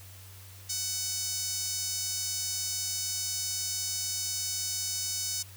sawtooth tone with high-pass filter, 747 Hz, F#5, 16 cents sharp, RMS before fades -33 dBFS, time 0.69-5.43 s, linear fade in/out 10 ms, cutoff 5700 Hz, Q 2.4, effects added 95 Hz sine -48 dBFS peak until 5.56 s + white hiss -52 dBFS RMS until 5.56 s

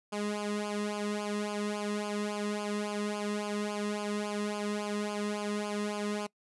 sawtooth tone with flanger, 207.7 Hz, G#3, in tune, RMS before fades -34 dBFS, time 0.12-6.27 s, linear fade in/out 10 ms, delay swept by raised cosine 0.51 to 1.34 ms, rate 3.6 Hz, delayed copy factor -0.85, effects noise-tail reverb RT60 0.1 s tail -23 dB re dry + resampled to 24000 Hz

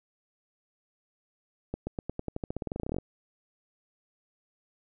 accelerating click train, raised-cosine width 2 ms, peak -19 dBFS, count 22, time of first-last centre 1.74-2.985 s, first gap 130 ms, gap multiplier 0.91, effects none

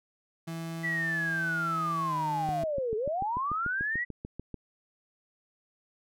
35% pulse tone with pitch glide, 164.81 to 154.66 Hz, E3 to D#3, 0 to -10 cents, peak -33 dBFS, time 0.47-2.64 s, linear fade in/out 10 ms, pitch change -110 cents, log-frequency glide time 2.07-2.14 s
sine linear two-way sweep, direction down then up, 1975.5 to 415.3 to 1975.5 Hz, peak -28 dBFS, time 0.83-4.05 s, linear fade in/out 20 ms, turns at 2.96 s
click train, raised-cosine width 3 ms, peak -25 dBFS, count 15, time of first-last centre 2.49-4.543 s, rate 6.82 Hz
effects none

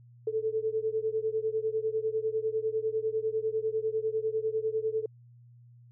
sine beating tone pair, 435.2 / 445.2 Hz, A4 / A4, -19 / +20 cents, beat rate 10 Hz, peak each -30 / -31 dBFS, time 0.27-5.06 s, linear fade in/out 5 ms, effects added 120 Hz sine -52 dBFS peak until 5.91 s

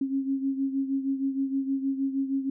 sine beating tone pair, 270 / 276.4 Hz, C#4 / C#4, -45 / -5 cents, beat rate 6.4 Hz, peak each -26 / -32 dBFS, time 0.01-2.5 s, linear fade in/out 5 ms, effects none

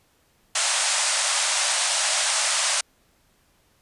white band-pass noise, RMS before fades -23 dBFS, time 0.55-2.81 s, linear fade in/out 5 ms, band 560 to 9600 Hz, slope 96 dB/octave, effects pink hiss -63 dBFS RMS until 3.81 s + resampled to 32000 Hz

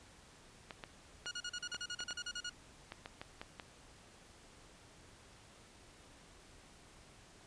clicks, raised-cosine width 0.3 ms, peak -28 dBFS, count 11, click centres 0.708 / 0.838 / 1.259 / 1.746 / 2.005 / 2.108 / 2.921 / 3.059 / 3.215 / 3.415 / 3.598 s
15% pulse tone bursts, 1440 Hz, F#6, 47 cents flat, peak -33 dBFS, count 14, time 1.26-2.496 s, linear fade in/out 5 ms, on 53 ms, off 38 ms
effects pink hiss -60 dBFS RMS until 7.46 s + resampled to 22050 Hz

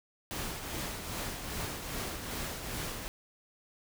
pink noise with tremolo, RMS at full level -36 dBFS, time 0.31-3.08 s, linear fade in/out 0 ms, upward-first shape triangle, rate 2.5 Hz, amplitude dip 50%, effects none

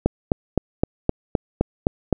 click train, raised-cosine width 2 ms, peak -3 dBFS, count 9, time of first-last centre 0.06-2.127 s, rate 3.87 Hz, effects none

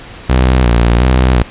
sawtooth tone with vibrato, 61 Hz, B1, 21 cents flat, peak -3 dBFS, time 0.29-1.43 s, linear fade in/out 10 ms, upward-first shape square, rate 1.4 Hz, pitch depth 71 cents each way, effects pink hiss -32 dBFS RMS until 1.5 s + resampled to 8000 Hz

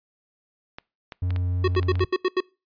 clicks, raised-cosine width 0.3 ms, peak -20 dBFS, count 8, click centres 0.785 / 1.122 / 1.306 / 1.362 / 1.751 / 1.83 / 1.955 / 1.995 s
triangle tone with vibrato, 90 Hz, F#2, 47 cents flat, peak -20 dBFS, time 1.22-2.05 s, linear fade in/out 5 ms, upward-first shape triangle, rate 3 Hz, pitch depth 8 cents each way
square tone bursts, 370 Hz, F#4, in tune, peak -19 dBFS, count 7, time 1.64-2.405 s, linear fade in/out 5 ms, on 39 ms, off 82 ms
effects noise-tail reverb RT60 0.3 s tail -25 dB re dry + resampled to 11025 Hz

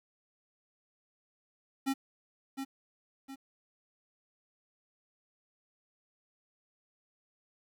square tone with echo, 270 Hz, C#4, 45 cents flat, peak -29 dBFS, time 1.86-1.94 s, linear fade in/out 20 ms, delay 710 ms, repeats 2, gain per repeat -7 dB, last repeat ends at 3.36 s, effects 11-bit

